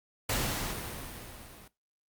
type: noise with level ramp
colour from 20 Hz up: pink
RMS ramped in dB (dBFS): -29 to -52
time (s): 0.29-1.68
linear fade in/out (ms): 5
effects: noise-tail reverb RT60 0.2 s tail -18 dB re dry + Opus 48 kbps